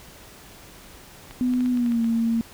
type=clicks; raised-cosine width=0.3 ms; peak=-25 dBFS; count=8; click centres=1.31 / 1.537 / 1.607 / 1.66 / 1.773 / 1.862 / 1.92 / 2.044 s
type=tone with pitch glide; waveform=sine; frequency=250 to 229.3 Hz; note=B3 to A#3; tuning=+21 to -28 cents; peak=-19 dBFS; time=1.41-2.41 s; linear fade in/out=0 ms; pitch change=-149 cents; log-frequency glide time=1.7-2.01 s
effects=pink hiss -46 dBFS RMS until 2.53 s